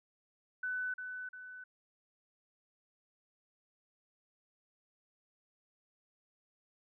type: tone with echo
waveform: sine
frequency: 1500 Hz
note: F#6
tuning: 23 cents sharp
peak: -34 dBFS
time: 0.63-0.94 s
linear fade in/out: 5 ms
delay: 350 ms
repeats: 2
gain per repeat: -6 dB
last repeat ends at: 1.64 s
effects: none